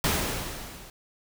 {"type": "noise with level ramp", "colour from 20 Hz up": "pink", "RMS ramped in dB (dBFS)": [-23, -47], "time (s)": [0.04, 0.9], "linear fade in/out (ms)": 2, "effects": []}